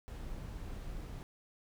brown noise, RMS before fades -43 dBFS, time 0.08-1.23 s, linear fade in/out 0 ms, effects none

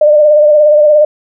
sine tone with vibrato, 600 Hz, D5, 37 cents sharp, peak -3 dBFS, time 0.01-1.05 s, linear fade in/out 5 ms, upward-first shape sine, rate 17 Hz, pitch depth 39 cents each way, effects none

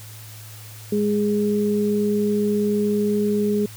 sine tone pair together, 207.1 / 415.3 Hz, G#3 / G#4, -5 / 0 cents, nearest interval octave, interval 1205 cents, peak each -20 / -21 dBFS, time 0.92-3.66 s, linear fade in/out 5 ms, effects added 108 Hz sine -39 dBFS peak until 3.76 s + white hiss -43 dBFS RMS until 3.76 s

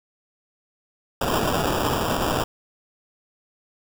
blue noise with sample-and-hold, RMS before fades -23 dBFS, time 1.21-2.44 s, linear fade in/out 5 ms, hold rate 2100 Hz, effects none

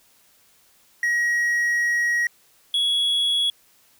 triangle tone pair in turn, 1900 / 3355 Hz, A#6 / G#7, +33 / +17 cents, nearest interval minor seventh, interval 984 cents, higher second, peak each -17 / -17 dBFS, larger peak neither, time 1.03-2.27 / 2.74-3.5 s, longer first, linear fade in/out 2 ms, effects white hiss -58 dBFS RMS until 3.99 s

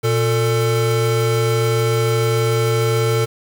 square tone pair together, 118.3 / 446.6 Hz, A#2 / A4, +26 / +26 cents, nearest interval octave + major seventh, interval 2300 cents, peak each -18 / -19 dBFS, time 0.03-3.26 s, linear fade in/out 20 ms, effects 7-bit

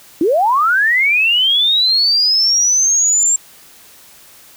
sine linear sweep, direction up, 292.1 to 7459 Hz, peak -10 dBFS, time 0.21-3.36 s, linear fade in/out 2 ms, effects white hiss -43 dBFS RMS until 4.56 s

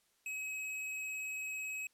square tone, 2553 Hz, D#7, 44 cents sharp, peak -39 dBFS, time 0.26-1.87 s, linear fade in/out 2 ms, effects white hiss -74 dBFS RMS until 1.93 s + low-pass 12000 Hz 12 dB/octave

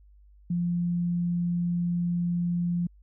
sine tone, 173.8 Hz, F3, 8 cents flat, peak -24 dBFS, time 0.5-2.87 s, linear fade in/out 5 ms, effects added 50 Hz sine -52 dBFS peak until 3.02 s

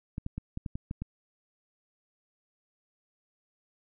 clicks, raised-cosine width 5 ms, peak -22 dBFS, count 8, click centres 0.181 / 0.264 / 0.38 / 0.574 / 0.662 / 0.755 / 0.911 / 1.02 s, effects none

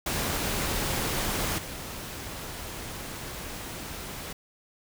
pink noise with level steps, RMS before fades -29 / -38 dBFS, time 0.06-4.33 s, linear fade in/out 5 ms, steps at 1.58 s, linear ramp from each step 5 ms, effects none

